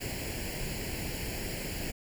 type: noise with comb filter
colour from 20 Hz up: pink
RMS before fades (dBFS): -36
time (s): 0-1.92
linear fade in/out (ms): 20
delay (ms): 0.41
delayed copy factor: +0.75
effects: none